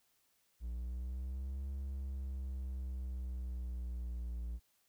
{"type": "linear two-way sweep", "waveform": "triangle", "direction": "up then down", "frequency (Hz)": [58.27, 68.3, 58.27], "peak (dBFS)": -36, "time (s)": [0.6, 4.6], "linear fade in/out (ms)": 50, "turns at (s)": 1.68, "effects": ["white hiss -75 dBFS RMS until 4.88 s"]}